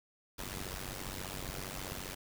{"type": "noise with amplitude modulation", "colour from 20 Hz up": "pink", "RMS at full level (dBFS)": -38, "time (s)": [0.38, 2.15], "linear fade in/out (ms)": 10, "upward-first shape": "sine", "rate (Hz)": 94.9, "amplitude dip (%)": 90, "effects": []}